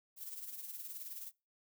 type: noise with tremolo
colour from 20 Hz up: violet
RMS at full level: -44 dBFS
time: 0.16-1.32 s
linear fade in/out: 50 ms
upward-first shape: sine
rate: 19 Hz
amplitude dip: 55%
effects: noise-tail reverb RT60 0.3 s tail -25 dB re dry